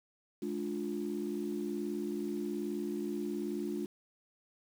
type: chord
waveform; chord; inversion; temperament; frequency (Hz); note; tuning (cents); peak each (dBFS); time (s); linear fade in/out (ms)
sine; D diminished; second; just; 211.4 / 293.7 / 352.4; Ab3 / D4 / F4; +31 / 0 / +16; -38 / -38 / -37; 0.42-3.86; 5
effects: tanh soft clip ceiling -25 dBFS + 9-bit